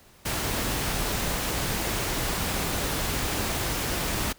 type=noise; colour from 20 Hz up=pink; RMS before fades=-28 dBFS; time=0.25-4.33 s; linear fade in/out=10 ms; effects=pink hiss -55 dBFS RMS until 4.38 s